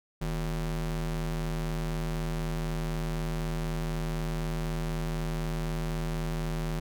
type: ring-modulated tone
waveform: square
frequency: 99.6 Hz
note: G2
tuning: 28 cents sharp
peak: -27 dBFS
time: 0.21-6.8 s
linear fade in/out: 10 ms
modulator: 57.6 Hz
effects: none